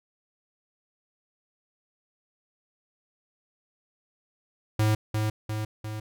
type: tone with echo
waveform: square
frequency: 107.8 Hz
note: A2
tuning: 35 cents flat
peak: -21 dBFS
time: 4.79-4.95 s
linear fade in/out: 5 ms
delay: 350 ms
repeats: 3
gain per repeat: -4 dB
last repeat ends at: 6 s
effects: none